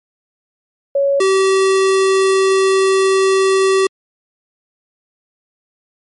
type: tone pair in turn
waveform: sine / square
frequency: 557 / 384.3 Hz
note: C#5 / G4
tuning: +8 / -34 cents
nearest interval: tritone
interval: 642 cents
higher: first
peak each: -11 dBFS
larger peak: neither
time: 0.95-1.2 / 1.2-3.87 s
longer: second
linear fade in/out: 5 ms
effects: MP3 48 kbps